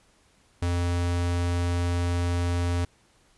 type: tone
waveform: square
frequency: 87.31 Hz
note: F2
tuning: in tune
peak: -24 dBFS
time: 0.62-2.85 s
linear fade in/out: 5 ms
effects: pink hiss -62 dBFS RMS until 3.37 s + resampled to 24000 Hz